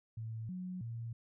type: tone with pitch steps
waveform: sine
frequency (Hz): 112 / 183 / 115.7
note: A2 / F#3 / A#2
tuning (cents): +31 / -19 / -13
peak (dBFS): -39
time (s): 0.17-1.13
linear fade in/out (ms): 5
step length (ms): 320
effects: none